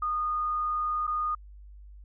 sine tone with dropouts, 1228 Hz, D#6, 23 cents flat, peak -26 dBFS, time 0.02-1.35 s, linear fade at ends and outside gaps 5 ms, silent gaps 1.069-1.076 s, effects added 50 Hz sine -45 dBFS peak until 2.04 s

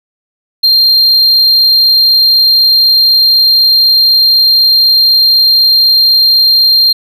triangle tone, 4188 Hz, C8, 1 cent sharp, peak -3 dBFS, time 0.63-6.93 s, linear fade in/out 10 ms, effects none

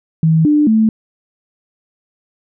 sine tone with pitch steps, 160.5 / 297.9 / 219.8 Hz, E3 / D4 / A3, -46 / +25 / -2 cents, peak -8 dBFS, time 0.23-0.89 s, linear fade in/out 2 ms, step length 220 ms, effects none

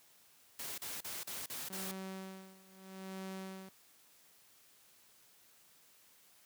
white noise bursts, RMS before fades -43 dBFS, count 6, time 0.59-1.915 s, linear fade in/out 5 ms, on 190 ms, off 37 ms
sawtooth tone with tremolo, 190.2 Hz, F#3, 48 cents sharp, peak -38 dBFS, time 1.7-3.69 s, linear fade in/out 2 ms, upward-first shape sine, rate 0.79 Hz, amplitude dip 90%
effects white hiss -65 dBFS RMS until 6.45 s + high-pass 80 Hz 12 dB/octave

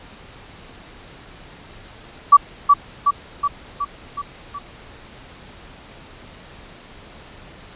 sine tone with echo, 1148 Hz, D6, 40 cents flat, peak -3 dBFS, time 2.32-2.37 s, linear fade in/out 10 ms, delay 370 ms, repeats 6, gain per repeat -4 dB, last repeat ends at 4.59 s, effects pink hiss -42 dBFS RMS until 7.75 s + resampled to 8000 Hz

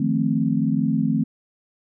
sine chord, F dominant seventh, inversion third, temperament equal, 155.56 / 174.61 / 220 / 261.6 Hz, Eb3 / F3 / A3 / C4, 0 / 0 / 0 / 0 cents, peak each -24 / -26 / -22 / -23 dBFS, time 0-1.24 s, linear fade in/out 5 ms, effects none

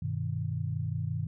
sine chord, G augmented, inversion none, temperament equal, 98 / 123.47 / 155.56 Hz, G2 / B2 / D#3, 0 / 0 / 0 cents, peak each -34 / -34 / -34 dBFS, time 0.02-1.27 s, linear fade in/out 5 ms, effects none

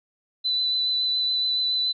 sine tone with vibrato, 4000 Hz, B7, 21 cents sharp, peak -21 dBFS, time 0.44-1.93 s, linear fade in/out 20 ms, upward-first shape sine, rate 7.1 Hz, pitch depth 15 cents each way, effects none

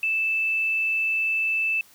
sine tone, 2637 Hz, E7, in tune, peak -21 dBFS, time 0.03-1.81 s, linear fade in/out 2 ms, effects white hiss -54 dBFS RMS until 1.94 s

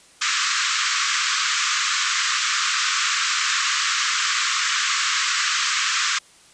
pink band-pass noise, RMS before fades -22 dBFS, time 0.21-6.19 s, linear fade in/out 10 ms, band 1100 to 7700 Hz, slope 96 dB/octave, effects white hiss -51 dBFS RMS until 6.53 s + resampled to 22050 Hz

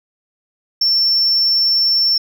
sine tone, 5410 Hz, E8, 44 cents sharp, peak -10 dBFS, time 0.81-2.18 s, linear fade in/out 5 ms, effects tanh soft clip ceiling -9 dBFS

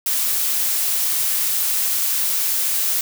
blue noise, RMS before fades -20 dBFS, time 0.06-3.01 s, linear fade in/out 2 ms, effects none

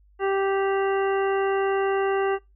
harmonic tone with a mistuned harmonic, 390.8 Hz, G4, 5 cents flat, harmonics 1 / 2 / 3 / 4 / 5 / 7, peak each -22 / -28 / -32 / -34 / -36 / -39 dBFS, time 0.19-2.39 s, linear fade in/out 50 ms, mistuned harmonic 7, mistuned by +22 cents, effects noise-tail reverb RT60 0.2 s tail -20 dB re dry + added 50 Hz sine -54 dBFS peak until 2.55 s

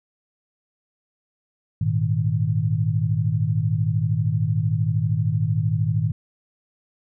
sine chord, Ab suspended second, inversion none, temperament just, 103.83 / 116.8 / 155.74 Hz, Ab2 / Bb2 / Eb3, 0 / +4 / +2 cents, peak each -23 dBFS, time 1.81-6.12 s, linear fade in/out 5 ms, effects none

